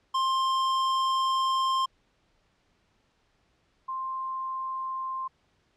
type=tone pair in turn; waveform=square / sine; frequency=1055 / 1050.9 Hz; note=C6 / C6; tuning=+14 / +7 cents; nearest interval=unison; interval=7 cents; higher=first; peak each=-24 / -30 dBFS; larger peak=first; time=0.14-1.86 / 3.88-5.28 s; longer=first; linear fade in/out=10 ms; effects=pink hiss -69 dBFS RMS until 5.76 s + low-pass 5000 Hz 12 dB/octave